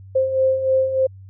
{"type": "beating tone pair", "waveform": "sine", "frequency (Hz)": [523.3, 526.6], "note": ["C5", "C5"], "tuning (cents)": [0, 11], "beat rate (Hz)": 3.3, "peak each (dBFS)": [-23, -16], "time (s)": [0.15, 1.07], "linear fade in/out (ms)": 10, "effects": ["added 96 Hz sine -38 dBFS peak until 1.29 s"]}